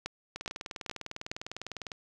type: two click trains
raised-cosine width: 0.2 ms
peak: -17 / -21 dBFS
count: 4 / 32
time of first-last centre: 0.06-1.315 / 0.36-1.918 s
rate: 2.39 / 19.9 Hz
effects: none